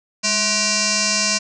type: tone with frequency modulation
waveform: sine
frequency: 204.9 Hz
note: G#3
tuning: 23 cents flat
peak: -16 dBFS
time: 0.23-1.39 s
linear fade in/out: 20 ms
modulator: 852 Hz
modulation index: 7.8
effects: none